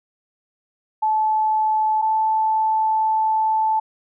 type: tone pair in turn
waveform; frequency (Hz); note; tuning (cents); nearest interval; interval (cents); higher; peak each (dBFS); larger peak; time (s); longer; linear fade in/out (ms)
sine; 867 / 875.6; A5 / A5; -26 / -9; unison; 17; second; -16; neither; 1.02-2.02 / 2.02-3.8; second; 10
effects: none